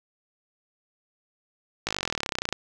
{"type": "slowing click train", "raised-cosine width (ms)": 0.2, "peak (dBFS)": -9, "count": 26, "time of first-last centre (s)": [1.87, 2.526], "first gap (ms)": 18, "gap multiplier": 1.03, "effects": []}